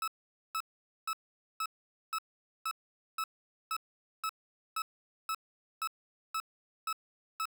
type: tone bursts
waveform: 40% pulse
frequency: 1300 Hz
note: E6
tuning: 24 cents flat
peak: -31 dBFS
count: 15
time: 0.02-7.455 s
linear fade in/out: 2 ms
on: 57 ms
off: 470 ms
effects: none